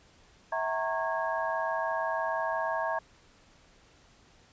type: tone cluster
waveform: sine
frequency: 652 / 758 / 921 / 1094 / 1646 Hz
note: E5 / F#5 / A#5 / C#6 / G#6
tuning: -19 / +42 / -21 / -23 / -16 cents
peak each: -32 / -39 / -33 / -36 / -36 dBFS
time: 0.52-2.99 s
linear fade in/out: 5 ms
effects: pink hiss -60 dBFS RMS until 4.52 s + resampled to 16000 Hz